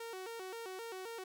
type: tone with vibrato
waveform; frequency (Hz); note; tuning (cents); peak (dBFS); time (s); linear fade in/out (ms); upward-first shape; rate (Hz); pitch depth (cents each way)
sawtooth; 415.3; G#4; 0; -39; 0-1.24; 5; square; 3.8; 180
effects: none